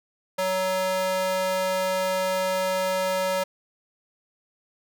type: tone with high-pass filter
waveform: square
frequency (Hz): 187.1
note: F#3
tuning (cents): +20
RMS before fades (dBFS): -25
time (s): 0.38-3.44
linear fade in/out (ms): 10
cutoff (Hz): 580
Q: 1.7
effects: none